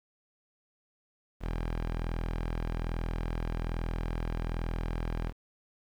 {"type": "tone", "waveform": "sawtooth", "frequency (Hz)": 41.2, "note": "E1", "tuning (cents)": 0, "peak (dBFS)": -27, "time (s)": [1.4, 5.33], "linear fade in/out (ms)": 50, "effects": ["low-pass 3000 Hz 12 dB/octave", "9-bit"]}